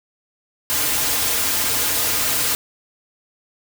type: noise with comb filter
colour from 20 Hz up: white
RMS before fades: -20 dBFS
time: 0.7-2.55 s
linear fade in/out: 0 ms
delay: 5.3 ms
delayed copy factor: -1
effects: none